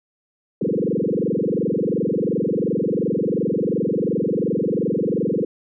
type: tone with frequency modulation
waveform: sine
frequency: 329.6 Hz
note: E4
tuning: in tune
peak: -18 dBFS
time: 0.61-5.45 s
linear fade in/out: 5 ms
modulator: 22.8 Hz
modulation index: 7.4
effects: none